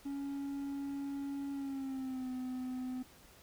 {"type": "tone with pitch glide", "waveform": "triangle", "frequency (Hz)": [279.2, 254.6], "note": ["C#4", "C4"], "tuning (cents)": [13, -47], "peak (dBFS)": -35, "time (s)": [0.05, 3.03], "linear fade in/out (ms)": 10, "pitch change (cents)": -160, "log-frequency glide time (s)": [1.52, 2.3], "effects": ["pink hiss -60 dBFS RMS until 3.42 s"]}